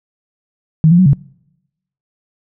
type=tone with pitch steps; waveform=sine; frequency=158.4 / 173.4 / 185.6 / 140.1 Hz; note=D#3 / F3 / F#3 / C#3; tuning=+31 / -12 / +6 / +19 cents; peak=-5 dBFS; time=0.84-1.132 s; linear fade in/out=0 ms; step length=73 ms; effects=noise-tail reverb RT60 0.9 s tail -26 dB re dry